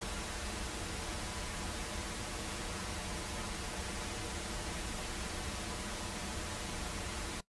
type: noise with comb filter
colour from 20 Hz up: pink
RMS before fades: -40 dBFS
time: 0.01-7.41 s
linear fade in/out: 10 ms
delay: 7.5 ms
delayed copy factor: -0.6
effects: noise-tail reverb RT60 0.1 s tail -19 dB re dry + resampled to 24000 Hz